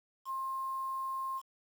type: tone with quantisation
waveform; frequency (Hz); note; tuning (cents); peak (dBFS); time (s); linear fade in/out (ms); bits
sine; 1062; C6; +25; -34; 0.25-1.42; 50; 9
effects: none